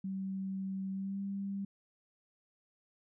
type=tone with pitch glide; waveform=sine; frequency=192 to 197.51 Hz; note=G3 to G3; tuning=-36 to +13 cents; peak=-35 dBFS; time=0.04-1.65 s; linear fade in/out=5 ms; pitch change=+49 cents; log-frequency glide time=0.93-1.2 s; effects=none